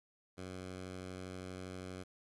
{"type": "tone", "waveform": "10% pulse", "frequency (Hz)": 92.5, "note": "F#2", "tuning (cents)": 0, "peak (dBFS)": -36, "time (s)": [0.37, 2.04], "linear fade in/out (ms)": 20, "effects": ["resampled to 24000 Hz", "11-bit"]}